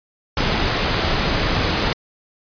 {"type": "noise", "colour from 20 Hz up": "pink", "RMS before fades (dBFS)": -19, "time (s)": [0.37, 1.93], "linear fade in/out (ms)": 2, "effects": ["resampled to 11025 Hz"]}